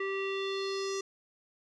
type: tone with low-pass filter sweep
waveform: square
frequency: 390 Hz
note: G4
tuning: 9 cents flat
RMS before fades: -34 dBFS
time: 0-1.01 s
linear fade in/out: 5 ms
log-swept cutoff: 2200 to 6300 Hz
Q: 3.7
effects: none